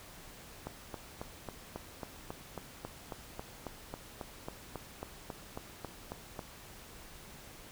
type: click train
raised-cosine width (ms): 1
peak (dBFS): -25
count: 22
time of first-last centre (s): 0.67-6.392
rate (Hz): 3.67
effects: pink hiss -52 dBFS RMS until 7.71 s